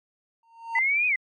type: tone with exponential growth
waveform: triangle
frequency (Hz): 918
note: A#5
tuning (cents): -27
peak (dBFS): -21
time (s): 0.43-0.79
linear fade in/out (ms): 2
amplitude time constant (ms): 77
type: exponential two-way sweep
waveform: sine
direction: up then down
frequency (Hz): 1987 to 2523 to 1987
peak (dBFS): -20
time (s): 0.75-1.16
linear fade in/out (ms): 5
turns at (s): 1.07
effects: MP3 48 kbps